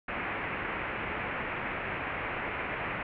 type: low-pass noise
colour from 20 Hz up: white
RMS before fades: -35 dBFS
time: 0.08-3.03 s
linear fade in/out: 5 ms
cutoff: 2500 Hz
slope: 48 dB/octave
effects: none